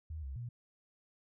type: tone with pitch steps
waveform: sine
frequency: 78.6 / 67.1 / 120 Hz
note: D#2 / C2 / B2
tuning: +18 / +44 / -49 cents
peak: -39 dBFS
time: 0.1-0.49 s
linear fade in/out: 5 ms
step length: 130 ms
effects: none